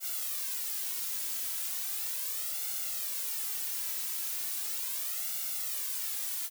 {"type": "noise with flanger", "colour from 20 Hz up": "blue", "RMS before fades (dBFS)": -35, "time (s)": [0, 6.5], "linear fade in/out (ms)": 50, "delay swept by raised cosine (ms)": [1.4, 3.1], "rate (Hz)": 0.37, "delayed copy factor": 0.75, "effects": []}